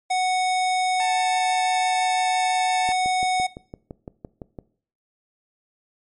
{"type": "tone", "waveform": "square", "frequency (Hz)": 740, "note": "F#5", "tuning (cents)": 0, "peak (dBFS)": -20, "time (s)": [0.1, 3.47], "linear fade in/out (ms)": 10}
{"type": "tone with vibrato", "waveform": "sawtooth", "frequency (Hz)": 887, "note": "A5", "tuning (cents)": 14, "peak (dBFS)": -25, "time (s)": [1, 2.92], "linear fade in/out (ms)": 0, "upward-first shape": "triangle", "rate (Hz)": 6, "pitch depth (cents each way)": 13}
{"type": "click train", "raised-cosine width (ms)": 2, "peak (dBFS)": -21, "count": 11, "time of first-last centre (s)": [2.89, 4.588], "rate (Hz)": 5.89}
{"effects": ["noise-tail reverb RT60 0.5 s tail -20 dB re dry", "MP3 48 kbps"]}